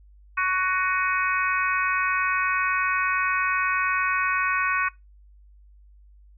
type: harmonic tone with a mistuned harmonic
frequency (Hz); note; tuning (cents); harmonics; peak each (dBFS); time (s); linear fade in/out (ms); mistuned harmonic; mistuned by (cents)
371.6; F#4; +7; 3 / 4 / 5 / 6 / 7; -25 / -25 / -30 / -32 / -28; 0.37-4.89; 10; 7; -53
effects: noise-tail reverb RT60 0.2 s tail -22 dB re dry + added 50 Hz sine -49 dBFS peak until 6.37 s